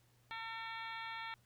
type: harmonic tone with a mistuned harmonic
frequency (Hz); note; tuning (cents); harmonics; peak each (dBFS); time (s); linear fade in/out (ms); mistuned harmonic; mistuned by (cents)
451.9; A4; +46; 2 / 3 / 4 / 5 / 6 / 7 / 8 / 9; -47 / -49 / -49 / -49 / -57 / -55 / -56 / -58; 0.31-1.34; 0; 7; +72
effects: added 120 Hz sine -70 dBFS peak until 1.45 s + pink hiss -73 dBFS RMS until 1.45 s